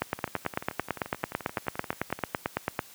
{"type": "two click trains", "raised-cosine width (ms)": 0.5, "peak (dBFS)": [-11, -22], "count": [26, 24], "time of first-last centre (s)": [[0.02, 2.792], [0.19, 2.19]], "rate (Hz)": [9.02, 11.5], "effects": ["white hiss -51 dBFS RMS until 2.94 s", "high-pass 80 Hz 12 dB/octave"]}